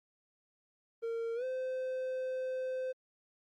triangle tone with pitch glide, 459.6 to 515.9 Hz, A#4 to C5, -25 to -24 cents, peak -32 dBFS, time 1.02-2.93 s, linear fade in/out 20 ms, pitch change +201 cents, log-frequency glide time 1.35-1.44 s, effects Opus 32 kbps

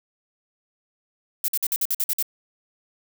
violet noise bursts, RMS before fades -23 dBFS, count 9, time 1.44-2.226 s, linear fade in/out 2 ms, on 42 ms, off 51 ms, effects none

